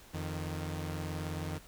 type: tone pair together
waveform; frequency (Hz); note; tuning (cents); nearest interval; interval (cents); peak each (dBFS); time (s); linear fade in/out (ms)
sawtooth; 86.6 / 154.3; F2 / D#3; -14 / -14; minor seventh; 1000; -34 / -35; 0.13-1.59; 20
effects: added 50 Hz sine -64 dBFS peak until 1.67 s + pink hiss -56 dBFS RMS until 1.67 s